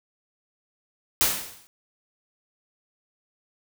white noise with exponential decay, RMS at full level -18 dBFS, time 1.21-1.67 s, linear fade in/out 0 ms, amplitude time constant 100 ms, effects none

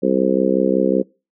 harmonic tone, 65.41 Hz, C2, in tune, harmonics 3 / 4 / 5 / 6 / 7 / 8, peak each -21 / -21 / -21 / -21 / -21 / -21 dBFS, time 0.02-1.03 s, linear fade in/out 20 ms, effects noise-tail reverb RT60 0.3 s tail -24 dB re dry

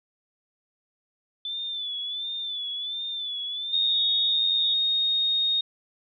sine tone with vibrato, 3496 Hz, A7, 12 cents flat, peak -29 dBFS, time 1.45-4.74 s, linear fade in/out 2 ms, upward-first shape sine, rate 1.4 Hz, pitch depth 65 cents each way
sine tone, 3715 Hz, A#7, 7 cents flat, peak -21 dBFS, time 3.73-5.61 s, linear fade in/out 5 ms
effects none

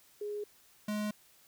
sine / square tone pair in turn, 415.3 / 210.3 Hz, G#4 / G#3, 0 / +22 cents, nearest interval octave, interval 1178 cents, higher first, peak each -35 / -33 dBFS, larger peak second, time 0.21-0.44 / 0.88-1.11 s, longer neither, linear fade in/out 5 ms, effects white hiss -63 dBFS RMS until 1.47 s

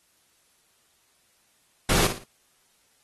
pink noise with echo, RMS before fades -22 dBFS, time 1.89-2.07 s, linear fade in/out 5 ms, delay 57 ms, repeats 3, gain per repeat -9 dB, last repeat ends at 2.241 s, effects white hiss -65 dBFS RMS until 3.03 s + AAC 32 kbps

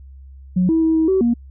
sine tone with pitch steps, 182.2 / 324.6 / 321.9 / 319.9 / 380.2 / 236.6 Hz, F#3 / E4 / E4 / D#4 / F#4 / A#3, -26 / -27 / -41 / +48 / +47 / +26 cents, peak -12 dBFS, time 0.56-1.34 s, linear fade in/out 10 ms, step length 130 ms, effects tanh soft clip ceiling -8 dBFS + added 67 Hz sine -37 dBFS peak until 1.5 s

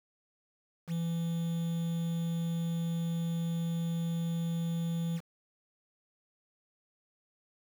triangle tone with quantisation, 167.4 Hz, E3, 27 cents sharp, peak -28 dBFS, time 0.87-5.21 s, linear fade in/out 50 ms, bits 8, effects none

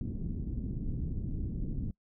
pink low-pass noise, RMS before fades -35 dBFS, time 0.01-1.91 s, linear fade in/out 2 ms, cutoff 270 Hz, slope 24 dB/octave, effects noise-tail reverb RT60 0.1 s tail -23 dB re dry

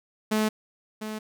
sawtooth tone with echo, 215.7 Hz, A3, 34 cents flat, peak -18 dBFS, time 0.31-0.49 s, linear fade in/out 10 ms, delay 700 ms, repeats 1, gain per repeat -10 dB, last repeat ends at 1.19 s, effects none

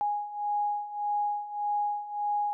sine beating tone pair, 826 / 827.7 Hz, G#5 / G#5, -10 / -6 cents, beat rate 1.7 Hz, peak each -33 / -29 dBFS, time 0.01-2.53 s, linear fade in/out 0 ms, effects none

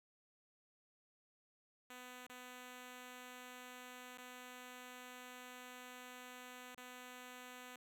5% pulse tone with dropouts, 250 Hz, B3, 21 cents sharp, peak -40 dBFS, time 1.9-7.76 s, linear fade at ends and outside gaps 2 ms, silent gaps 2.267-2.296 / 4.174-4.183 / 6.748-6.776 s, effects none

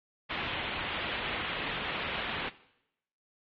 white low-pass noise, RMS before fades -35 dBFS, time 0.29-2.5 s, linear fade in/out 20 ms, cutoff 3400 Hz, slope 48 dB/octave, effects noise-tail reverb RT60 0.8 s tail -18 dB re dry + MP3 32 kbps

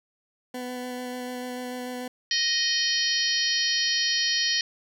20% pulse tone with vibrato, 249.6 Hz, B3, 19 cents sharp, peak -27 dBFS, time 0.54-2.08 s, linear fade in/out 5 ms, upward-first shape square, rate 6.8 Hz, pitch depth 9 cents each way
harmonic tone, 622.3 Hz, D#5, in tune, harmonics 3 / 4 / 5 / 6 / 7 / 8 / 9, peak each -29 / -37 / -29 / -37 / -27 / -31 / -29 dBFS, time 2.31-4.61 s, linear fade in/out 2 ms
effects none

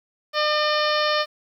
harmonic tone with a mistuned harmonic, 603 Hz, D5, 46 cents sharp, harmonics 1 / 2 / 3 / 4 / 5 / 6 / 7 / 8 / 9, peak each -23 / -24 / -27 / -32 / -30 / -32 / -31 / -33 / -33 dBFS, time 0.33-1.26 s, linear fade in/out 50 ms, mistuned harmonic 7, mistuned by +22 cents, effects 9-bit

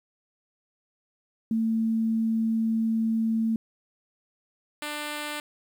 sine / 5% pulse tone pair in turn, 224.2 / 297.3 Hz, A3 / D4, +33 / +21 cents, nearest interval perfect fourth, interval 488 cents, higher second, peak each -22 / -20 dBFS, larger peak second, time 1.51-3.56 / 4.82-5.4 s, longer first, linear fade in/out 2 ms, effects 10-bit

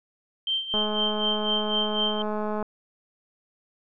sine tone with tremolo, 3136 Hz, G7, in tune, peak -22 dBFS, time 0.47-2.22 s, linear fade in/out 2 ms, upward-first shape sine, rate 4 Hz, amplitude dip 75%
click train, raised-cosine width 1 ms, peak -17 dBFS, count 401, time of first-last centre 0.74-2.627 s, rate 212 Hz
effects none

